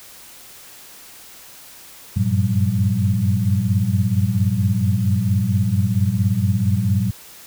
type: tone cluster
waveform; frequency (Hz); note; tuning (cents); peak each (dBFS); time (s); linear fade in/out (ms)
sine; 95 / 99.4 / 116.2 / 176.5 / 193.8; F#2 / G2 / A#2 / F3 / G3; +46 / +25 / -5 / +19 / -20; -24 / -20 / -20 / -27 / -22; 2.16-7.11; 10
effects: white hiss -42 dBFS RMS until 7.46 s